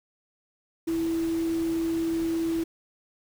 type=tone in noise; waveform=sine; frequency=329.3 Hz; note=E4; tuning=2 cents flat; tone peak=-24 dBFS; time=0.87-2.64 s; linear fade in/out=10 ms; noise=pink; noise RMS=-42 dBFS; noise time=0.87-2.64 s; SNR=+15 dB; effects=none